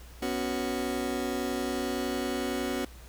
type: chord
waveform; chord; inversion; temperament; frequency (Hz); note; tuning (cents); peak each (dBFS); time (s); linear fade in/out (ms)
30% pulse; B suspended second; none; just; 246.9 / 277.8 / 370.4; B3 / C#4 / F#4; 0 / +4 / +2; -31; 0.22-2.85; 5
effects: added 60 Hz sine -46 dBFS peak until 3.08 s + pink hiss -53 dBFS RMS until 3.08 s